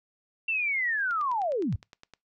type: linear sweep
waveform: sine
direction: down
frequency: 2726 to 67.4 Hz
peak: -25 dBFS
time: 0.48-1.76 s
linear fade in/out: 5 ms
type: click train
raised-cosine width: 0.2 ms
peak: -30 dBFS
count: 11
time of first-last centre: 1.11-2.137 s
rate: 9.74 Hz
effects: noise-tail reverb RT60 0.2 s tail -23 dB re dry